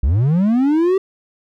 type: linear sweep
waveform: triangle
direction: up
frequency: 56.1 to 392 Hz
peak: -10 dBFS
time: 0.03-0.98 s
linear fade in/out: 5 ms
effects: none